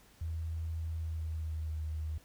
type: tone with pitch glide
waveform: sine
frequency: 81.2 to 78.03 Hz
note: E2 to D#2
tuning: -26 to +6 cents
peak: -34 dBFS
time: 0.21-2.18 s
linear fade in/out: 5 ms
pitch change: -68 cents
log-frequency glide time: 0.93-1.76 s
effects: added 50 Hz sine -66 dBFS peak until 2.24 s + pink hiss -62 dBFS RMS until 2.24 s